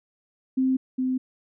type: tone pair in turn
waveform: sine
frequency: 261.1 / 257.5 Hz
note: C4 / C4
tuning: -3 / -28 cents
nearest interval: unison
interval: 25 cents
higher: first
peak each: -19 / -22 dBFS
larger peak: first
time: 0.57-0.77 / 0.98-1.18 s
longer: neither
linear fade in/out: 10 ms
effects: none